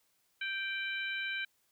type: harmonic tone with a mistuned harmonic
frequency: 784 Hz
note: G5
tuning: in tune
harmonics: 2 / 3 / 4 / 5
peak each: -37 / -38 / -43 / -46 dBFS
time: 0.41-1.45 s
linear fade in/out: 5 ms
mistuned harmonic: 4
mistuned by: -42 cents
effects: white hiss -74 dBFS RMS until 1.71 s